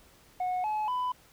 sine tone with pitch steps, 731 / 854.4 / 998.6 Hz, F#5 / G#5 / B5, -21 / +49 / +19 cents, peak -25 dBFS, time 0.4-1.12 s, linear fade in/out 5 ms, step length 240 ms, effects tanh soft clip ceiling -27 dBFS + pink hiss -59 dBFS RMS until 1.32 s

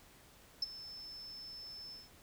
sine tone with ADSR envelope, 5270 Hz, E8, 1 cent flat, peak -27 dBFS, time 0.62-2.1 s, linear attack 6 ms, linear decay 21 ms, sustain -19 dB, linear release 180 ms, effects tanh soft clip ceiling -29 dBFS + pink hiss -61 dBFS RMS until 2.22 s

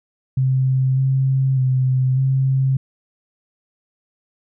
sine tone with pitch steps, 131.2 / 133.3 / 129.6 / 133.3 Hz, C3 / C3 / C3 / C3, +5 / +33 / -16 / +33 cents, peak -14 dBFS, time 0.37-2.77 s, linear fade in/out 5 ms, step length 600 ms, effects none

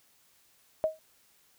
sine tone with exponential decay, 630 Hz, D#5, 21 cents sharp, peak -20 dBFS, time 0.84-0.99 s, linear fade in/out 0 ms, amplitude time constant 32 ms, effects white hiss -65 dBFS RMS until 1.58 s

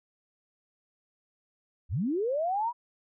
sine linear sweep, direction up, 55 to 987.8 Hz, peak -26 dBFS, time 1.89-2.73 s, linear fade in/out 50 ms, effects none

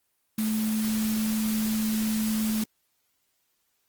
sine tone in noise, 217.8 Hz, A3, 17 cents flat, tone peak -24 dBFS, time 0.38-2.64 s, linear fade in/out 5 ms, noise white, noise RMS -35 dBFS, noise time 0.38-2.64 s, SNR +8 dB, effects white hiss -73 dBFS RMS until 3.88 s + Opus 24 kbps

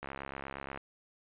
click train, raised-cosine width 0.5 ms, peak -25 dBFS, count 52, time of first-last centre 0.03-0.775 s, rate 68.5 Hz, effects resampled to 8000 Hz

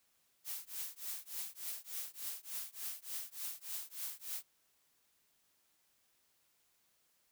blue noise with tremolo, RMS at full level -40 dBFS, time 0.44-4.43 s, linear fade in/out 50 ms, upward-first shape triangle, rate 3.4 Hz, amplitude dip 100%, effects white hiss -75 dBFS RMS until 7.31 s

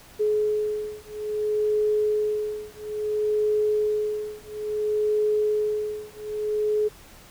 sine beating tone pair, 423.6 / 424.19 Hz, G#4 / G#4, +34 / +37 cents, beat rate 0.59 Hz, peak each -25 dBFS, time 0.19-6.89 s, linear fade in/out 20 ms, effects pink hiss -49 dBFS RMS until 7.3 s

